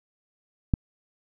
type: click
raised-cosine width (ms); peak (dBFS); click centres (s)
5; -8; 0.738
effects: none